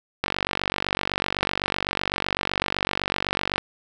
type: click train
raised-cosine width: 0.3 ms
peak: -6 dBFS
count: 161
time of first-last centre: 0.24-3.58 s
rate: 47.9 Hz
effects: none